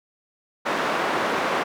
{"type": "band-pass noise", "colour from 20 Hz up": "white", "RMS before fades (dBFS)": -24, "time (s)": [0.65, 1.64], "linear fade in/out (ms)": 20, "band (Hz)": [270, 1300], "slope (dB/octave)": 12, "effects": []}